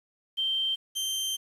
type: tone pair in turn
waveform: sine / sawtooth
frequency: 3136 / 3136 Hz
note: G7 / G7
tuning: 0 / 0 cents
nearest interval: unison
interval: 0 cents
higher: neither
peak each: -25 dBFS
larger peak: neither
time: 0.37-0.76 / 0.95-1.37 s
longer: second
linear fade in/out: 20 ms
effects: resampled to 32000 Hz + 9-bit